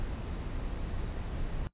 brown noise, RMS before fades -35 dBFS, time 0-1.67 s, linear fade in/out 0 ms, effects noise-tail reverb RT60 0.1 s tail -18 dB re dry + resampled to 8000 Hz

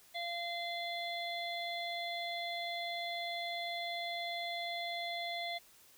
harmonic tone, 689 Hz, F5, 24 cents flat, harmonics 1 / 3 / 5 / 6, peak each -40 / -42 / -43 / -47 dBFS, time 0.14-5.59 s, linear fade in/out 20 ms, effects white hiss -62 dBFS RMS until 5.97 s

